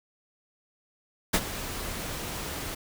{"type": "noise with ADSR envelope", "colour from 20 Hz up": "pink", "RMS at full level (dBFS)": -21, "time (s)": [1.33, 2.75], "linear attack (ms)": 14, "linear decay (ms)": 52, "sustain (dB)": -14, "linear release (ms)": 9, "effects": []}